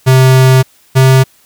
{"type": "tone pair in turn", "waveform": "square", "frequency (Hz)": [130.5, 131.64], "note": ["C3", "C3"], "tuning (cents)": [-4, 11], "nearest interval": "unison", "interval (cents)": 15, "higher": "second", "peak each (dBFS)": -4, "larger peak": "neither", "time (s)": [[0.06, 0.63], [0.95, 1.24]], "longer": "first", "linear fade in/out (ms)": 20, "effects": ["white hiss -48 dBFS RMS until 1.45 s"]}